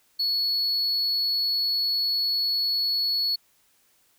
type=tone; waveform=triangle; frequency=4390 Hz; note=C#8; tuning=18 cents flat; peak=-21 dBFS; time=0.19-3.36 s; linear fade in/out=10 ms; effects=white hiss -64 dBFS RMS until 4.18 s